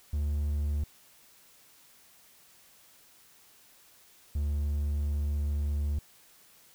triangle tone pair in turn, 73.42 / 72.95 Hz, D2 / D2, 0 / -11 cents, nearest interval unison, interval 11 cents, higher first, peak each -25 dBFS, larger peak neither, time 0.13-0.84 / 4.35-5.99 s, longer second, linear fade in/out 5 ms, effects white hiss -59 dBFS RMS until 6.74 s

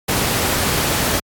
pink noise, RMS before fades -18 dBFS, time 0.08-1.2 s, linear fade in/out 10 ms, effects high-pass 60 Hz 12 dB/octave + AAC 64 kbps

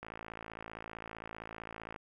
click train, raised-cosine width 0.5 ms, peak -28 dBFS, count 108, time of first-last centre 0.03-1.961 s, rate 55.4 Hz, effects 11-bit

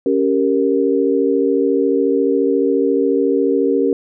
sine chord, G diminished, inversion second, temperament equal, 277.2 / 392 / 466.2 Hz, Db4 / G4 / Bb4, 0 / 0 / 0 cents, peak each -17 dBFS, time 0.06-3.93 s, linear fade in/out 2 ms, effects none

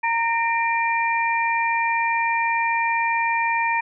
sine tone cluster, 924 / 1831 / 2374 Hz, A#5 / A#6 / D7, -16 / -32 / +18 cents, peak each -21 / -26 / -24 dBFS, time 0.03-3.81 s, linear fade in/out 10 ms, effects none

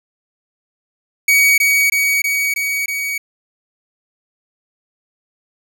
45% pulse tone with echo, 2255 Hz, C#7, 29 cents sharp, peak -9 dBFS, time 1.28-1.58 s, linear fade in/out 5 ms, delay 320 ms, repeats 5, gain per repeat -2 dB, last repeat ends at 3.18 s, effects none

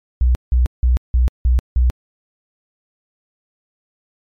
sine tone bursts, 61.74 Hz, B1, in tune, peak -10 dBFS, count 6, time 0.21-1.9 s, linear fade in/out 0 ms, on 140 ms, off 170 ms, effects MP3 64 kbps

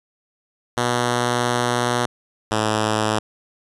5% pulse tone pair in turn, 121.7 / 108.42 Hz, B2 / A2, -25 / -25 cents, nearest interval major second, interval 200 cents, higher first, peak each -7 dBFS, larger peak neither, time 0.77-2.06 / 2.51-3.19 s, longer first, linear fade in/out 5 ms, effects resampled to 24000 Hz

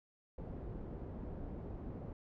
pink low-pass noise, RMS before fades -45 dBFS, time 0.38-2.13 s, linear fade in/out 2 ms, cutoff 480 Hz, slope 12 dB/octave, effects none

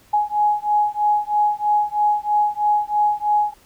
sine beating tone pair, 835 / 838.1 Hz, G#5 / G#5, +9 / +16 cents, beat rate 3.1 Hz, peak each -19 dBFS, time 0.13-3.54 s, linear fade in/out 10 ms, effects pink hiss -53 dBFS RMS until 3.65 s

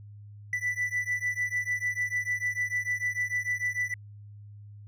triangle beating tone pair, 1975.5 / 1982.2 Hz, B6 / B6, 0 / +6 cents, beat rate 6.7 Hz, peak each -29 dBFS, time 0.53-3.94 s, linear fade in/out 2 ms, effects added 103 Hz sine -44 dBFS peak until 4.87 s

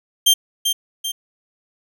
sawtooth tone with echo, 3170 Hz, G7, 19 cents sharp, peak -7 dBFS, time 0.26-0.34 s, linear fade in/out 10 ms, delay 390 ms, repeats 2, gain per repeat -6 dB, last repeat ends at 1.12 s, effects none

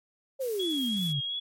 sine exponential sweep, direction down, 554.4 to 130.81 Hz, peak -28 dBFS, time 0.39-1.21 s, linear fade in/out 20 ms
blue noise, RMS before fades -43 dBFS, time 0.4-1.13 s, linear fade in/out 20 ms
sine tone with vibrato, 3322 Hz, G#7, in tune, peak -30 dBFS, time 0.59-1.4 s, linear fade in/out 10 ms, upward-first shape triangle, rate 2.8 Hz, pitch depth 37 cents each way
effects MP3 64 kbps

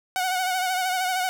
sawtooth tone with vibrato, 740 Hz, F#5, in tune, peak -19 dBFS, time 0.16-1.29 s, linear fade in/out 0 ms, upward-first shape sine, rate 13 Hz, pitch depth 43 cents each way, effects 9-bit

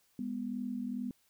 sine tone pair together, 204.6 / 246.9 Hz, G#3 / B3, -26 / 0 cents, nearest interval minor third, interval 326 cents, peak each -39 / -36 dBFS, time 0.19-1.11 s, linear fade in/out 2 ms, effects white hiss -71 dBFS RMS until 1.29 s

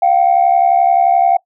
sine tone pair together, 700 / 771.5 Hz, F5 / G5, +4 / -28 cents, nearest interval major second, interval 168 cents, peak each -10 dBFS, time 0.02-1.37 s, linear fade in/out 5 ms, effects noise-tail reverb RT60 0.1 s tail -23 dB re dry + tanh soft clip ceiling -3 dBFS

